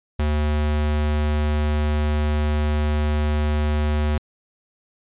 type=tone; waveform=square; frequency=75 Hz; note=D2; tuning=37 cents sharp; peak=-19 dBFS; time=0.19-4.18 s; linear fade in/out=5 ms; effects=resampled to 8000 Hz